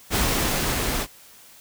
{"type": "noise with level ramp", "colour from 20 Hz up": "pink", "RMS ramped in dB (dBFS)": [-21, -26], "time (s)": [0.1, 1.07], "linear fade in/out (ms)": 50, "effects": ["white hiss -49 dBFS RMS until 1.6 s"]}